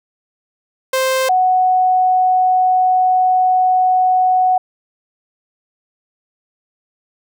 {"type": "tone pair in turn", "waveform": ["sawtooth", "sine"], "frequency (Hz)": [523.3, 740.1], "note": ["C5", "F#5"], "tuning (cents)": [0, 0], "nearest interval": "tritone", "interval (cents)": 600, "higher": "second", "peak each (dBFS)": -10, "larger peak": "neither", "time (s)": [[0.93, 1.29], [1.29, 4.58]], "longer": "second", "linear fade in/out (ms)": 5, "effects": []}